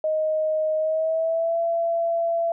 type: tone with pitch glide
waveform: sine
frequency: 624 to 672.7 Hz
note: D#5 to E5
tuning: +5 to +35 cents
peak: -20 dBFS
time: 0.04-2.52 s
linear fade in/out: 2 ms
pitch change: +130 cents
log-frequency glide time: 0.77-1.6 s
effects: none